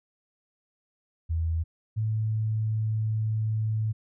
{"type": "tone pair in turn", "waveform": "sine", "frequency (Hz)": [81.9, 109.32], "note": ["E2", "A2"], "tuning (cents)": [-11, -11], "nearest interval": "perfect fourth", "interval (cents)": 500, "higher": "second", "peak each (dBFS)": -24, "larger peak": "neither", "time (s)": [[1.29, 1.64], [1.96, 3.93]], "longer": "second", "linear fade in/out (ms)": 20, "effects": []}